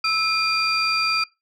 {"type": "tone cluster", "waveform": "sine", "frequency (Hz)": [1312, 2426, 4730], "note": ["E6", "D#7", "D8"], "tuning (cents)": [-9, -44, 12], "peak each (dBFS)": -22, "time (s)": [0.04, 1.24], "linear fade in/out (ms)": 5, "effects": ["noise-tail reverb RT60 0.2 s tail -20 dB re dry", "tanh soft clip ceiling -13 dBFS"]}